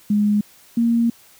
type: tone pair in turn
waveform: sine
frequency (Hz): 207.7 / 233.1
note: G#3 / A#3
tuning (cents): 0 / 0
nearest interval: major second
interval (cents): 200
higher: second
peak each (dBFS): -14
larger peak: neither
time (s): 0.1-0.41 / 0.77-1.1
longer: second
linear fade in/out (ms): 5
effects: white hiss -50 dBFS RMS until 1.39 s